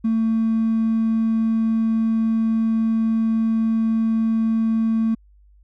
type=tone with hard clipping; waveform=triangle; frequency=224.1 Hz; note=A3; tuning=32 cents sharp; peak=-17 dBFS; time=0.04-5.15 s; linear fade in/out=10 ms; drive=4 dB; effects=added 50 Hz sine -49 dBFS peak until 5.63 s